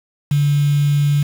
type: tone with quantisation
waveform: sine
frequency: 144.5 Hz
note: D3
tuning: 28 cents flat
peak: -12 dBFS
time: 0.31-1.23 s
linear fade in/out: 5 ms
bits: 5
effects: none